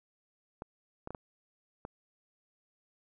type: clicks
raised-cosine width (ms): 1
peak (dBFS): -26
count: 5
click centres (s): 0.621 / 1.074 / 1.106 / 1.148 / 1.851
effects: none